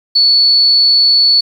sine tone, 4435 Hz, C#8, in tune, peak -6 dBFS, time 0.15-1.41 s, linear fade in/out 10 ms, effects 7-bit

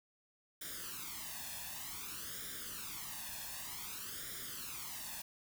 white noise with flanger, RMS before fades -45 dBFS, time 0.61-5.22 s, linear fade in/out 5 ms, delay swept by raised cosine 0.56 to 1.16 ms, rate 0.54 Hz, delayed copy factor +0.75, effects none

